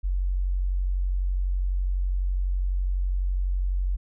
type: tone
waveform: sine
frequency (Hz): 46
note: F#1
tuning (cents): -9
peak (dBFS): -22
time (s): 0.03-3.97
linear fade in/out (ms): 20
effects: none